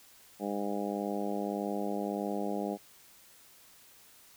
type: harmonic tone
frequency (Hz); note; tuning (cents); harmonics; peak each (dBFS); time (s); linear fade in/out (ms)
101.7; G#2; -36; 2 / 3 / 4 / 5 / 6 / 7 / 8; -36 / -38 / -39 / -40 / -41 / -41 / -42; 0.39-2.78; 50
effects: white hiss -58 dBFS RMS until 4.36 s